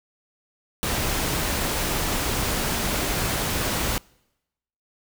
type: noise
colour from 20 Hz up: pink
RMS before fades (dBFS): -25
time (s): 0.83-3.98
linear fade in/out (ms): 0
effects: noise-tail reverb RT60 0.9 s tail -26 dB re dry